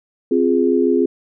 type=chord; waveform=sine; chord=F minor; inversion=second; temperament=equal; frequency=261.6 / 349.2 / 415.3 Hz; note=C4 / F4 / Ab4; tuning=0 / 0 / 0 cents; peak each=-17 dBFS; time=0.31-1.06 s; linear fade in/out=5 ms; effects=none